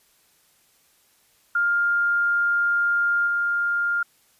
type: tone with level steps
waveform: sine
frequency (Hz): 1404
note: F6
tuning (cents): +9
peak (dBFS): -18 / -20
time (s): 1.55-4.03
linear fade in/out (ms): 5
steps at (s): 3.26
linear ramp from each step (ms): 20
effects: white hiss -61 dBFS RMS until 4.39 s + resampled to 32000 Hz